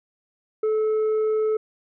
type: tone with tanh clipping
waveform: triangle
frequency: 433.7 Hz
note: A4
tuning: 25 cents flat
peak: -20 dBFS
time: 0.63-1.57 s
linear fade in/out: 5 ms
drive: 8 dB
effects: none